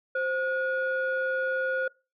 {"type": "tone pair together", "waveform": "sine", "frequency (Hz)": [523.3, 1446.3], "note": ["C5", "F#6"], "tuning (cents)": [0, -40], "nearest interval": "octave + tritone", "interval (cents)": 1760, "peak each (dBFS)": -27, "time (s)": [0.15, 1.88], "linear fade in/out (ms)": 5, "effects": ["noise-tail reverb RT60 0.3 s tail -25 dB re dry", "tanh soft clip ceiling -20 dBFS"]}